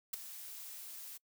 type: noise with ADSR envelope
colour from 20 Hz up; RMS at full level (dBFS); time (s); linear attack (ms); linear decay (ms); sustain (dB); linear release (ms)
blue; -35; 0.13-1.18; 8; 10; -13; 16
effects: noise-tail reverb RT60 0.1 s tail -25 dB re dry